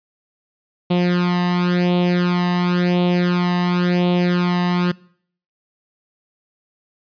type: tone with flanger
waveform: sawtooth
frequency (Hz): 177.5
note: F3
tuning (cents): +28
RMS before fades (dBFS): -17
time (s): 0.9-4.92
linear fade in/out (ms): 10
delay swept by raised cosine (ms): 0.3 to 1.05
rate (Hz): 0.94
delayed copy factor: +0.8
effects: noise-tail reverb RT60 0.6 s tail -23 dB re dry + resampled to 11025 Hz